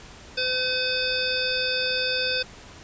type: harmonic tone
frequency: 510 Hz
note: C5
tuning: 44 cents flat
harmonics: 1 / 3 / 5 / 7 / 9 / 10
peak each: -30 / -30 / -30 / -30 / -30 / -30 dBFS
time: 0.37-2.43 s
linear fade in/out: 10 ms
effects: pink hiss -45 dBFS RMS until 2.83 s + resampled to 16000 Hz